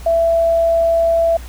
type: tone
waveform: sine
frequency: 666 Hz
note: E5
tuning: 18 cents sharp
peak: -11 dBFS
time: 0.06-1.37 s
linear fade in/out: 5 ms
effects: added 60 Hz sine -30 dBFS peak until 1.48 s + pink hiss -40 dBFS RMS until 1.48 s